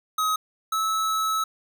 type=tone pair in turn; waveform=square; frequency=1268 / 1299.9 Hz; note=D#6 / E6; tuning=+32 / -25 cents; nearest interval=unison; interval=43 cents; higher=second; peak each=-22 / -23 dBFS; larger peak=first; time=0.18-0.36 / 0.72-1.44 s; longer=second; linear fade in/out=5 ms; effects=none